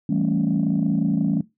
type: chord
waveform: sine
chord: A dominant seventh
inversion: second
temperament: equal with one note detuned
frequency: 164.81 / 196 / 221.8 / 277.2 Hz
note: E3 / G3 / A3 / C#4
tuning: 0 / 0 / +14 / 0 cents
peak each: -23 dBFS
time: 0.09-1.41 s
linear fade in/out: 5 ms
effects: noise-tail reverb RT60 0.2 s tail -20 dB re dry + tanh soft clip ceiling -12 dBFS